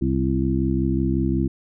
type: harmonic tone with a mistuned harmonic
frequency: 65.5 Hz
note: C2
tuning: 2 cents sharp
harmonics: 1 / 2 / 3 / 4 / 5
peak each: -25 / -25 / -25 / -25 / -25 dBFS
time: 0.01-1.48 s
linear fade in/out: 10 ms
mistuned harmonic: 5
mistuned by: +37 cents
effects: none